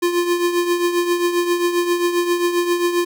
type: tone with tremolo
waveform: square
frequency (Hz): 349.2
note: F4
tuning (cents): 0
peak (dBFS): -14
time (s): 0.02-3.05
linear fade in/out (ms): 10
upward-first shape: triangle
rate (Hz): 7.5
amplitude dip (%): 65
effects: none